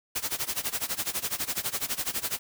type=noise with tremolo; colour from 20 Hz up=white; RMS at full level=-28 dBFS; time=0.15-2.39 s; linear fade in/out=10 ms; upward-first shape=sine; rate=12 Hz; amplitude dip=90%; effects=none